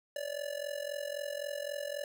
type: tone with amplitude modulation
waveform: square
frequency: 578 Hz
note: D5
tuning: 28 cents flat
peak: -33 dBFS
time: 0.16-2.04 s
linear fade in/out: 2 ms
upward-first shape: sine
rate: 43.8 Hz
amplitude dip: 85%
effects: none